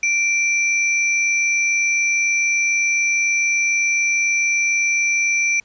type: tone pair together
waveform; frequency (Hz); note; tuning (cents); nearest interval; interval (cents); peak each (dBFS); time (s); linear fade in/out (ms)
sine; 2349 / 5902; D7 / F#8; 0 / -5; octave + major third; 1595; -16 / -24; 0.03-5.6; 2
effects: pink hiss -57 dBFS RMS until 5.64 s + resampled to 16000 Hz